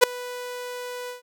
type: tone with ADSR envelope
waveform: sawtooth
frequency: 493.9 Hz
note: B4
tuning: in tune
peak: -4 dBFS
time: 0.01-1.22 s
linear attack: 26 ms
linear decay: 4 ms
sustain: -24 dB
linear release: 130 ms
effects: none